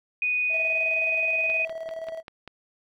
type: tone with pitch glide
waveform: sine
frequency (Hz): 2482 to 2498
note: D#7 to D#7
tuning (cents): -5 to +6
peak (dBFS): -22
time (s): 0.22-1.65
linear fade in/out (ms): 2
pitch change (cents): +11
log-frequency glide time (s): 0.44-0.8
type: tone with tremolo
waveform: triangle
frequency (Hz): 650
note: E5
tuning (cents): -24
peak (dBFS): -28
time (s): 0.49-2.23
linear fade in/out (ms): 50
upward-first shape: square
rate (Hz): 19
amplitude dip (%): 50
type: click train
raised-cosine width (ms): 0.3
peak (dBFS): -24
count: 6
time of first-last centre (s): 1.5-2.477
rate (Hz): 5.12
effects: none

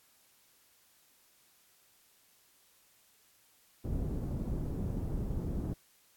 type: low-pass noise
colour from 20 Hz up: pink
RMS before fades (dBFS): -35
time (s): 3.84-5.74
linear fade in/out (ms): 10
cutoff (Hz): 290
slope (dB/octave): 12
effects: white hiss -66 dBFS RMS until 6.16 s + AAC 64 kbps

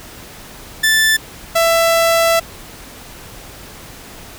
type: tone pair in turn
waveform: sawtooth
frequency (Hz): 1760 / 665.4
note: A6 / E5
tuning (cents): 0 / +16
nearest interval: octave + perfect fourth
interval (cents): 1684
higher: first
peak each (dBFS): -7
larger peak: neither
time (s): 0.83-1.17 / 1.55-2.4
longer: second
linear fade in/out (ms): 10
effects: pink hiss -36 dBFS RMS until 4.38 s

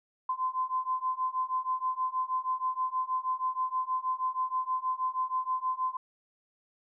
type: beating tone pair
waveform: sine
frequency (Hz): 1026 / 1032.3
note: C6 / C6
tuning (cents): -34 / -24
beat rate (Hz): 6.3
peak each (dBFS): -32 / -31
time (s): 0.29-5.97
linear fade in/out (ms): 5
effects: none

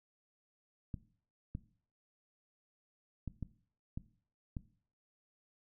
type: clicks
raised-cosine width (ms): 5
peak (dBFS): -27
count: 6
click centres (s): 0.942 / 1.551 / 3.277 / 3.427 / 3.975 / 4.568
effects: noise-tail reverb RT60 0.5 s tail -17 dB re dry

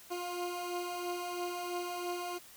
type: beating tone pair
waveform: 20% pulse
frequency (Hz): 351 / 354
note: F4 / F4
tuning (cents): +9 / +23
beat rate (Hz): 3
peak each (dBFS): -38 / -32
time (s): 0.1-2.39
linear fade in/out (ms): 20
effects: white hiss -55 dBFS RMS until 2.56 s

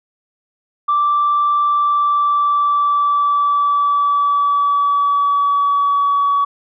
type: tone with pitch glide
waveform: sine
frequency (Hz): 1171 to 1133.1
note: D6 to C#6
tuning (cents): -5 to +38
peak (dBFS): -11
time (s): 0.88-6.45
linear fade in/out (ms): 10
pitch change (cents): -57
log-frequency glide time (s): 1.59-6.33
effects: tanh soft clip ceiling -8 dBFS

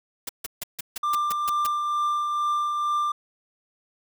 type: noise bursts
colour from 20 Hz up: white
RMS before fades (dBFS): -31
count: 9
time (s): 0.27-1.668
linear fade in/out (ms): 5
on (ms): 22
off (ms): 150
type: tone with tremolo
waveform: triangle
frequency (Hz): 1188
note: D6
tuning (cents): +20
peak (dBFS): -19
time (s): 1.03-3.12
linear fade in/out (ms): 5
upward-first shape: triangle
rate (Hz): 2.2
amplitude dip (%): 35
effects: none

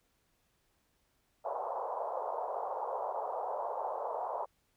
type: band-pass noise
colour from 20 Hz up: white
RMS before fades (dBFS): -37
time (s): 1.44-4.46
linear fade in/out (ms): 20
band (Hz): 480 to 1000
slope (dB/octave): 48
effects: pink hiss -75 dBFS RMS until 4.76 s

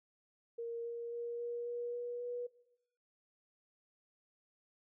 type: tone with pitch steps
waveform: sine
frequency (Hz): 466.2 / 469.4 / 472.7 / 476 / 479.3 / 482.6 / 486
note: A#4 / A#4 / A#4 / A#4 / A#4 / B4 / B4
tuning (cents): 0 / +12 / +24 / +36 / +48 / -40 / -28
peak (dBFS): -38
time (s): 0.58-2.47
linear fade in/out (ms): 10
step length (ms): 270
effects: noise-tail reverb RT60 0.8 s tail -18 dB re dry

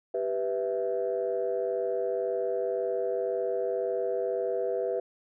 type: chord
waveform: sine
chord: E minor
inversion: first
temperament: equal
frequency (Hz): 392 / 493.9 / 659.3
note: G4 / B4 / E5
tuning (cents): 0 / 0 / 0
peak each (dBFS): -31 / -29 / -32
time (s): 0.14-5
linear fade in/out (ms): 5
effects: tanh soft clip ceiling -19 dBFS

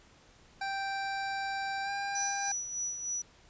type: tone with pitch glide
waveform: 25% pulse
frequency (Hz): 784 to 798.2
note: G5 to G5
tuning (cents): 0 to +31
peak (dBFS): -29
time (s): 0.61-2.52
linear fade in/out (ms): 5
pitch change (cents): +31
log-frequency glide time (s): 1.83-1.9
type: tone with tremolo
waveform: sine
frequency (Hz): 5890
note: F#8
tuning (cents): -9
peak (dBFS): -31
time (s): 2.15-3.22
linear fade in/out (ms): 5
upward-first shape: sine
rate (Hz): 3.3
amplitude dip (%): 55
effects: pink hiss -60 dBFS RMS until 3.49 s + resampled to 16000 Hz

